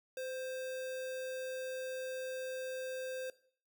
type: tone with sample-and-hold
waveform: sine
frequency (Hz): 516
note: C5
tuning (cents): -24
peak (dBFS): -38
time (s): 0.17-3.3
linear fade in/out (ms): 2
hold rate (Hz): 2100
effects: noise-tail reverb RT60 0.5 s tail -18 dB re dry